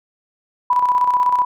sine tone with tremolo, 987.8 Hz, B5, in tune, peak -11 dBFS, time 0.7-1.45 s, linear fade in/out 5 ms, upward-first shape square, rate 16 Hz, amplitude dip 50%, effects none

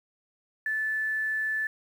sine tone with quantisation, 1747 Hz, A6, 13 cents flat, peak -26 dBFS, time 0.66-1.67 s, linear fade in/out 2 ms, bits 9, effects none

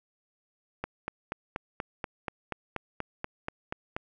click train, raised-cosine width 0.5 ms, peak -17 dBFS, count 14, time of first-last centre 0.84-3.965 s, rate 4.16 Hz, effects none

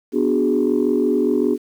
sine chord, G# half-diminished seventh, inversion first, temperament equal, 246.9 / 293.7 / 370 / 415.3 Hz, B3 / D4 / F#4 / G#4, 0 / 0 / 0 / 0 cents, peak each -20 dBFS, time 0.12-1.58 s, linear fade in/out 50 ms, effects tanh soft clip ceiling -7 dBFS + 8-bit

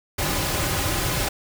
pink noise with comb filter, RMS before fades -24 dBFS, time 0.18-1.29 s, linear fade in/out 10 ms, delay 4.4 ms, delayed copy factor -0.5, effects none

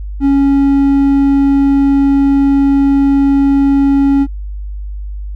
triangle tone, 277.2 Hz, C#4, in tune, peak -5 dBFS, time 0.2-4.27 s, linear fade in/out 50 ms, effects added 50 Hz sine -20 dBFS peak until 5.35 s

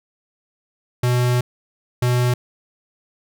square tone pair in turn, 123.47 / 123.47 Hz, B2 / B2, 0 / 0 cents, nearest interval unison, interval 0 cents, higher neither, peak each -16 dBFS, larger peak neither, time 1.03-1.41 / 2.02-2.34 s, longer first, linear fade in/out 5 ms, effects none

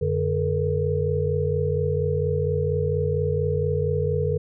sine tone cluster, 90.7 / 146.8 / 432.9 / 477.2 Hz, F#2 / D3 / A4 / A#4, -34 / 0 / -28 / +41 cents, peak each -26 dBFS, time 0.01-4.38 s, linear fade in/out 10 ms, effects none

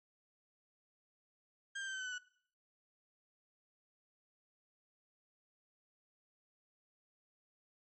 35% pulse tone with pitch steps, 1600 / 1578.9 / 1558 / 1537.5 / 1517.2 / 1497.2 / 1477.4 Hz, G6 / G6 / G6 / G6 / F#6 / F#6 / F#6, +35 / +12 / -11 / -34 / +43 / +20 / -3 cents, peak -38 dBFS, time 1.75-2.184 s, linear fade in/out 10 ms, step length 62 ms, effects noise-tail reverb RT60 0.6 s tail -21 dB re dry + MP3 32 kbps

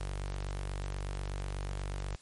sawtooth tone with notch filter, 48.19 Hz, G1, 29 cents flat, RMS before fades -37 dBFS, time 0-2.16 s, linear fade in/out 10 ms, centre 240 Hz, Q 1.2, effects white hiss -59 dBFS RMS until 2.21 s + MP3 48 kbps

